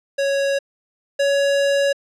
square tone pair in turn, 554.4 / 560.2 Hz, C#5 / C#5, 0 / +18 cents, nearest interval unison, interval 18 cents, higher second, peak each -18 / -16 dBFS, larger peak second, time 0.18-0.59 / 1.19-1.93 s, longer second, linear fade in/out 10 ms, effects low-pass 7000 Hz 12 dB/octave

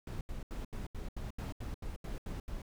brown noise bursts, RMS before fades -40 dBFS, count 12, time 0.07-2.619 s, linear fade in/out 2 ms, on 140 ms, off 79 ms, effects none

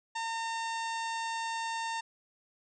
harmonic tone, 910 Hz, A#5, 42 cents flat, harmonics 1 / 2 / 3 / 4 / 5 / 6 / 7 / 8 / 9, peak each -34 / -40 / -44 / -46 / -48 / -50 / -51 / -52 / -53 dBFS, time 0.15-2.01 s, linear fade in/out 10 ms, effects none

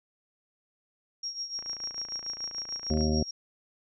sine tone with tremolo, 5588 Hz, F8, in tune, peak -30 dBFS, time 1.23-3.31 s, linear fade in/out 5 ms, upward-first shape triangle, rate 6.8 Hz, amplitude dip 80%
click train, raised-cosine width 0.5 ms, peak -32 dBFS, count 41, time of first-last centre 1.59-3.008 s, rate 28.2 Hz
harmonic tone, 77 Hz, D#2, 17 cents flat, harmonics 1 / 2 / 3 / 4 / 5 / 7 / 8 / 9, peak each -28 / -33 / -28 / -39 / -33 / -38 / -41 / -41 dBFS, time 2.9-3.23 s, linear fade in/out 5 ms
effects none

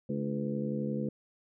harmonic tone with a mistuned harmonic, 71.4 Hz, D2, 48 cents flat, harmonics 2 / 3 / 4 / 5 / 6 / 7, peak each -37 / -33 / -42 / -41 / -43 / -39 dBFS, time 0.09-1.09 s, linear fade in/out 5 ms, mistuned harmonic 5, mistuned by -64 cents, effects none

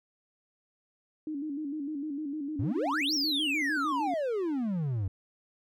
sine tone with vibrato, 294.2 Hz, D4, 3 cents sharp, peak -32 dBFS, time 1.27-4.14 s, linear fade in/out 2 ms, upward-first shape square, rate 6.6 Hz, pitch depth 85 cents each way
triangle exponential two-way sweep, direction up then down, 90 to 5750 to 90 Hz, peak -26 dBFS, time 2.59-5.08 s, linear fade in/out 5 ms, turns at 3.14 s
effects none

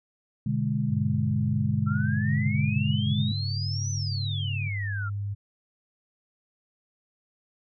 sine chord, G# diminished, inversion first, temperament equal, 123.47 / 146.83 / 207.7 Hz, B2 / D3 / G#3, 0 / 0 / 0 cents, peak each -28 dBFS, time 0.46-3.32 s, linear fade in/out 5 ms
sine tone, 101.2 Hz, G#2, 44 cents flat, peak -28 dBFS, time 0.89-5.35 s, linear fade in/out 20 ms
sine exponential two-way sweep, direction up then down, 1332 to 6090 to 1332 Hz, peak -33 dBFS, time 1.86-5.1 s, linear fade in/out 20 ms, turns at 3.91 s
sine tone with vibrato, 140.2 Hz, C#3, 20 cents sharp, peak -32 dBFS, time 2.2-4.69 s, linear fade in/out 10 ms, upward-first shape square, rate 2.9 Hz, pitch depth 39 cents each way
effects none

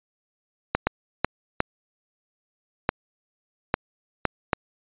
clicks, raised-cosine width 0.5 ms, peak -4 dBFS, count 8, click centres 0.75 / 0.87 / 1.246 / 1.604 / 2.891 / 3.741 / 4.253 / 4.532 s, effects resampled to 8000 Hz

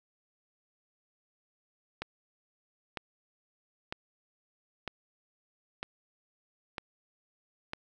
click train, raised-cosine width 0.3 ms, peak -19 dBFS, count 7, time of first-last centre 2.02-7.734 s, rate 1.05 Hz, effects none

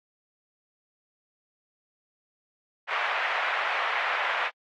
white band-pass noise, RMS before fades -28 dBFS, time 2.87-4.51 s, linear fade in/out 50 ms, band 670 to 2300 Hz, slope 24 dB/octave, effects AAC 48 kbps

